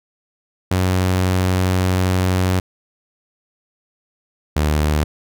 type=tone pair in turn; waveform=sawtooth; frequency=92.4 / 75.61 Hz; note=F#2 / D#2; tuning=-2 / -49 cents; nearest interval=minor third; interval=347 cents; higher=first; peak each=-11 dBFS; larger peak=neither; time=0.71-2.6 / 4.56-5.04 s; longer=first; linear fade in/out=5 ms; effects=none